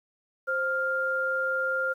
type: tone pair together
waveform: sine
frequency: 524.8 / 1400 Hz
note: C5 / F6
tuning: +5 / +4 cents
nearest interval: octave + perfect fourth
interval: 1699 cents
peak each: -30 / -26 dBFS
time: 0.47-1.94 s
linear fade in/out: 20 ms
effects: 10-bit